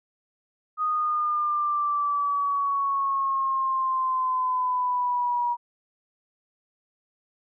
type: exponential sweep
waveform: sine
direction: down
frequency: 1245 to 957 Hz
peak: -22 dBFS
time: 0.77-5.57 s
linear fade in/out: 50 ms
effects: none